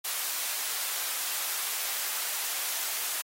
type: high-pass noise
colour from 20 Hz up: white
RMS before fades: -32 dBFS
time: 0.04-3.22 s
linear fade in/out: 10 ms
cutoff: 730 Hz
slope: 12 dB/octave
effects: AAC 48 kbps